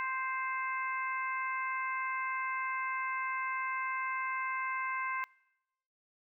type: harmonic tone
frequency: 523.3 Hz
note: C5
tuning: in tune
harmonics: 2 / 3 / 4 / 5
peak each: -35 / -39 / -38 / -46 dBFS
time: 0-5.24 s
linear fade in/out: 0 ms
effects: noise-tail reverb RT60 0.9 s tail -25 dB re dry